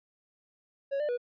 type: tone with pitch steps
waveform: triangle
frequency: 554 / 595 / 486.8 Hz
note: C#5 / D5 / B4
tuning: -1 / +22 / -25 cents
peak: -26 dBFS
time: 0.91-1.177 s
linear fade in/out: 20 ms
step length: 89 ms
effects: resampled to 11025 Hz